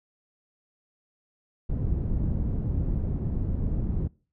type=low-pass noise; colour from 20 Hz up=pink; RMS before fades=-27 dBFS; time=1.69-4.08 s; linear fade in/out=10 ms; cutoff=200 Hz; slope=12 dB/octave; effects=noise-tail reverb RT60 0.4 s tail -24 dB re dry